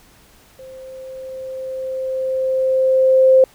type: tone with level ramp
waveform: sine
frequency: 523.3 Hz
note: C5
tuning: in tune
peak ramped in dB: -35 to -6 dBFS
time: 0.59-3.44 s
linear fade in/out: 2 ms
effects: pink hiss -50 dBFS RMS until 3.54 s

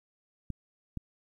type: clicks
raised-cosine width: 5 ms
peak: -23 dBFS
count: 2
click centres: 0.503 / 0.973 s
effects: 10-bit

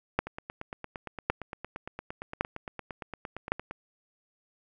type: two click trains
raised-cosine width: 0.5 ms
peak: -22 / -9 dBFS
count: 31 / 4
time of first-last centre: 0.27-3.71 / 0.19-3.52 s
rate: 8.72 / 0.901 Hz
effects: none

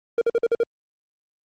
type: tone bursts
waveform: triangle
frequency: 466 Hz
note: A#4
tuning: 1 cent flat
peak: -14 dBFS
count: 6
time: 0.18-0.634 s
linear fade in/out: 2 ms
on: 34 ms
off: 50 ms
effects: Opus 24 kbps

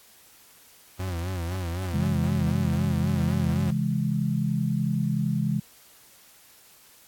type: tone with vibrato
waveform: 40% pulse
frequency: 88.7 Hz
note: F2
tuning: 27 cents sharp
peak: -27 dBFS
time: 0.99-3.71 s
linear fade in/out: 10 ms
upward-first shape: sine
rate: 3.9 Hz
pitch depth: 110 cents each way
type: chord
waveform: sine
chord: C augmented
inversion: none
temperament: equal with one note detuned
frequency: 134.26 / 164.81 / 207.7 Hz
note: C3 / E3 / G#3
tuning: +45 / 0 / 0 cents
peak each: -27 dBFS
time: 1.93-5.6 s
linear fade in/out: 10 ms
effects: white hiss -54 dBFS RMS until 7.07 s + AAC 64 kbps

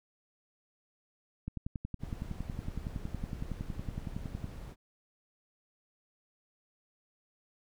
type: click train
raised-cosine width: 5 ms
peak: -24 dBFS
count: 33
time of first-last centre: 1.48-4.443 s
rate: 10.8 Hz
type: noise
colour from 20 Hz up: brown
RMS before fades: -44 dBFS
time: 1.99-4.76 s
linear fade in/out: 50 ms
effects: none

